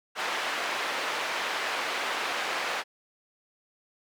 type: band-pass noise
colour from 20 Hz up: white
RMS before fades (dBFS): -31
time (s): 0.15-2.84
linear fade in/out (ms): 50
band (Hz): 490 to 2300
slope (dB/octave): 12
effects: none